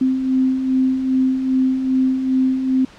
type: beating tone pair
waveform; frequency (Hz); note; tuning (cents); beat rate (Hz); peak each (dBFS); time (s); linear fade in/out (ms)
sine; 258.6 / 261.1; C4 / C4; -20 / -3; 2.5; -24 / -15; 0.01-2.85; 5
effects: pink hiss -44 dBFS RMS until 2.98 s + low-pass 5000 Hz 12 dB/octave